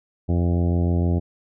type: harmonic tone with a mistuned harmonic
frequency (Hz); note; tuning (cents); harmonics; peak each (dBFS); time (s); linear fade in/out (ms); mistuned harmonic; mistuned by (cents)
86.5; F2; -16; 1 / 2 / 3 / 4 / 5 / 6 / 7 / 8 / 9; -19 / -24 / -28 / -30 / -35 / -39 / -37 / -39 / -43; 0.28-1.2; 20; 9; +50
effects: none